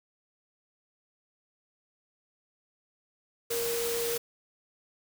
sine tone in noise, 468.2 Hz, A#4, 8 cents sharp, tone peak -30 dBFS, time 3.5-4.18 s, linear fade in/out 10 ms, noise white, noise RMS -34 dBFS, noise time 3.5-4.18 s, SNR +1 dB, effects none

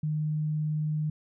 sine tone, 153 Hz, D#3, 29 cents flat, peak -26 dBFS, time 0.03-1.1 s, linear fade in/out 5 ms, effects none

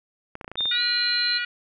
clicks, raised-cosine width 0.5 ms, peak -21 dBFS, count 8, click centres 0.354 / 0.412 / 0.445 / 0.479 / 0.516 / 0.556 / 0.607 / 0.656 s
sine tone with pitch glide, 3631 to 4099 Hz, A#7 to C8, -46 to -36 cents, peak -22 dBFS, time 0.57-1.39 s, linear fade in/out 20 ms, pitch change +210 cents, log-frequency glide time 0.71-0.82 s
harmonic tone, 482.7 Hz, B4, 40 cents flat, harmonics 3 / 4 / 5 / 6 / 7 / 8 / 9, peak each -28 / -32 / -32 / -34 / -40 / -47 / -39 dBFS, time 0.71-1.45 s, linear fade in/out 5 ms
effects none

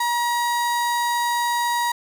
35% pulse tone, 954 Hz, A#5, 40 cents sharp, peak -18 dBFS, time 0-1.92 s, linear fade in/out 5 ms, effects none

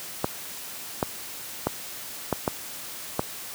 clicks, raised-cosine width 1 ms, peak -8 dBFS, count 6, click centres 0.244 / 1.028 / 1.67 / 2.327 / 2.478 / 3.194 s, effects white hiss -38 dBFS RMS until 3.54 s + high-pass 80 Hz 12 dB/octave

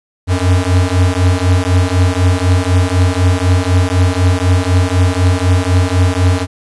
square beating tone pair, 89.1 / 93.1 Hz, F2 / F#2, +35 / +11 cents, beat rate 4 Hz, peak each -13 dBFS, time 0.27-6.47 s, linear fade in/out 50 ms, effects resampled to 24000 Hz + 8-bit

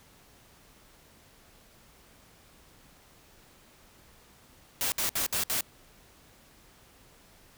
white noise bursts, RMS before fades -29 dBFS, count 5, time 4.81-5.608 s, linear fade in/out 0 ms, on 110 ms, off 62 ms, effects pink hiss -58 dBFS RMS until 7.57 s

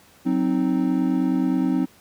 triangle chord, C diminished, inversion second, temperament equal, 185 / 261.6 / 311.1 Hz, Gb3 / C4 / Eb4, 0 / 0 / 0 cents, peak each -23 / -19 / -22 dBFS, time 0.25-1.86 s, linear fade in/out 20 ms, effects pink hiss -53 dBFS RMS until 2 s + high-pass 80 Hz 12 dB/octave

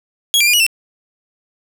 sawtooth tone with pitch steps, 3318 / 2366 / 2425 / 2910 / 2689 Hz, G#7 / D7 / D#7 / F#7 / E7, -2 / +12 / -45 / -29 / +34 cents, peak -7 dBFS, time 0.34-0.665 s, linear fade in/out 0 ms, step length 65 ms, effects none

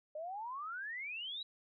sine exponential sweep, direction up, 594 to 3951 Hz, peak -40 dBFS, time 0.15-1.43 s, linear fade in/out 5 ms, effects none

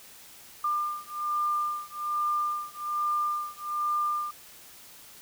sine beating tone pair, 1198 / 1199.2 Hz, D6 / D6, +34 / +36 cents, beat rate 1.2 Hz, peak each -30 dBFS, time 0.64-4.31 s, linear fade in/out 5 ms, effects white hiss -50 dBFS RMS until 5.21 s

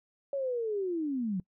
sine linear sweep, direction down, 565 to 174.61 Hz, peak -29 dBFS, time 0.33-1.4 s, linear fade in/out 2 ms, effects noise-tail reverb RT60 0.1 s tail -24 dB re dry

